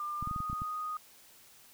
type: tone with pitch glide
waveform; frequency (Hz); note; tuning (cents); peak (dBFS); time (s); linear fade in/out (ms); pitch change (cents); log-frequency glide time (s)
sine; 1197 to 1241.4; D6 to D#6; +33 to -4; -34; 0-0.97; 2; +63; 0.21-0.31
type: clicks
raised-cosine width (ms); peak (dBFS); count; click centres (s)
5; -27; 8; 0.226 / 0.274 / 0.312 / 0.362 / 0.404 / 0.499 / 0.53 / 0.619
effects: white hiss -58 dBFS RMS until 1.73 s